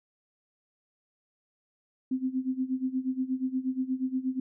sine tone with tremolo, 259.3 Hz, C4, 15 cents flat, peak -24 dBFS, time 2.11-4.4 s, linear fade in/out 5 ms, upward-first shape sine, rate 8.4 Hz, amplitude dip 85%, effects none

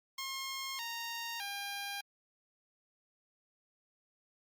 10% pulse tone with pitch steps, 1072 / 927.9 / 803.1 Hz, C6 / A#5 / G5, +42 / -8 / +42 cents, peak -30 dBFS, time 0.18-2.01 s, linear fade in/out 5 ms, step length 610 ms, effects Opus 48 kbps

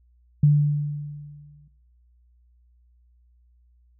sine tone with exponential decay, 146.83 Hz, D3, in tune, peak -11 dBFS, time 0.43-1.68 s, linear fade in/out 5 ms, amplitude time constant 270 ms, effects noise-tail reverb RT60 0.8 s tail -20 dB re dry + added 60 Hz sine -56 dBFS peak until 3.99 s

